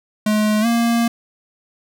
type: tone with pitch glide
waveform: square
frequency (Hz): 212.8 to 233.4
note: G#3 to A#3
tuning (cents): +42 to +2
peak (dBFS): -15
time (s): 0.26-1.08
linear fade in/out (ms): 5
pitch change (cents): +160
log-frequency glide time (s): 0.61-0.66
effects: none